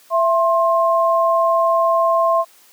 sine tone pair together, 666.4 / 1060 Hz, E5 / C6, +19 / +22 cents, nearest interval minor sixth, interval 803 cents, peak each -15 / -16 dBFS, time 0.1-2.45 s, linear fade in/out 50 ms, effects white hiss -50 dBFS RMS until 2.72 s + high-pass 300 Hz 12 dB/octave

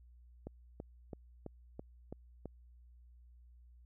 click train, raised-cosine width 2 ms, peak -30 dBFS, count 7, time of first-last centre 0.47-2.457 s, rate 3.02 Hz, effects added 60 Hz sine -57 dBFS peak until 3.85 s

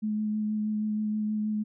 sine tone with vibrato, 213.2 Hz, G#3, 46 cents sharp, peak -26 dBFS, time 0.02-1.64 s, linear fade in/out 20 ms, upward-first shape sine, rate 6.3 Hz, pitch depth 13 cents each way, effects none

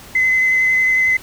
sine tone with vibrato, 2041 Hz, C7, 44 cents flat, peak -11 dBFS, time 0.15-1.17 s, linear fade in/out 5 ms, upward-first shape sine, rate 11 Hz, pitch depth 12 cents each way, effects tanh soft clip ceiling -7 dBFS + pink hiss -39 dBFS RMS until 1.22 s

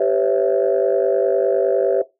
sine chord, C# half-diminished seventh, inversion second, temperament equal with one note detuned, 392 / 504.6 / 554.4 / 659.3 Hz, G4 / B4 / C#5 / E5, 0 / +37 / 0 / 0 cents, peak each -19 dBFS, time 0-2.02 s, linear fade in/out 5 ms, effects noise-tail reverb RT60 0.2 s tail -17 dB re dry + tanh soft clip ceiling -7 dBFS

